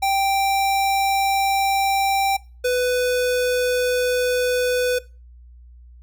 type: tone pair in turn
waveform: square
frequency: 784 / 497.6 Hz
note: G5 / B4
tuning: 0 / +13 cents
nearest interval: minor sixth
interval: 787 cents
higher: first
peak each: -18 dBFS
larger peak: neither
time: 0.02-2.37 / 2.64-4.99 s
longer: neither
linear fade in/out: 10 ms
effects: noise-tail reverb RT60 0.3 s tail -20 dB re dry + added 60 Hz sine -42 dBFS peak until 6.02 s